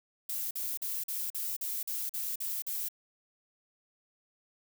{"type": "noise bursts", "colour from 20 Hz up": "violet", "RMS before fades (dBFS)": -35, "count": 10, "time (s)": [0.29, 2.886], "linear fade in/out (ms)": 5, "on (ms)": 220, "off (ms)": 44, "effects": []}